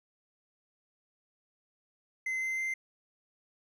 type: tone with pitch steps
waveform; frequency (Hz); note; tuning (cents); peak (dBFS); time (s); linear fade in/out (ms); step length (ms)
triangle; 2059 / 2071 / 2083; C7 / C7 / C7; -28 / -18 / -8; -29; 2.26-2.74; 5; 160
effects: none